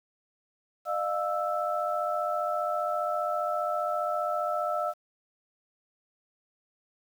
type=tone cluster; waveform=sine; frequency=607 / 702 / 1319 Hz; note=D#5 / F5 / E6; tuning=-43 / +9 / +1 cents; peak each=-31 dBFS; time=0.85-4.94 s; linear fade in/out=50 ms; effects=9-bit

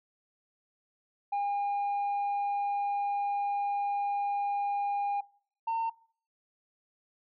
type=tone pair in turn; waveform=sine; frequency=810 / 909.2 Hz; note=G#5 / A#5; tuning=-43 / -43 cents; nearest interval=major second; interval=200 cents; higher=second; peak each=-25 dBFS; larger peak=neither; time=1.32-5.21 / 5.67-5.9 s; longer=first; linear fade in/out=10 ms; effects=noise-tail reverb RT60 0.5 s tail -24 dB re dry + tanh soft clip ceiling -27 dBFS

